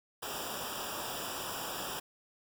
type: noise with comb filter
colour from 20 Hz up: pink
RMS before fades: -39 dBFS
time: 0.22-2 s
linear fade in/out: 10 ms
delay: 0.47 ms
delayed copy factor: -0.95
effects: none